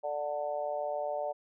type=harmonic tone with a mistuned harmonic; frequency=147.1 Hz; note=D3; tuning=3 cents sharp; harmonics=3 / 4 / 5 / 6; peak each=-44 / -33 / -37 / -42 dBFS; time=0.03-1.33 s; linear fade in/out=20 ms; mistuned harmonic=6; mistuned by=+15 cents; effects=none